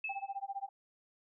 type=tone with exponential decay; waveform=sine; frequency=2604 Hz; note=E7; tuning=22 cents flat; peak=-33 dBFS; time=0.04-0.38 s; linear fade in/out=5 ms; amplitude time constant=73 ms
type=tone with tremolo; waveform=sine; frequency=790 Hz; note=G5; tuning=13 cents sharp; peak=-34 dBFS; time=0.09-0.69 s; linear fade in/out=5 ms; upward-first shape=sine; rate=15 Hz; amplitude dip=100%
effects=none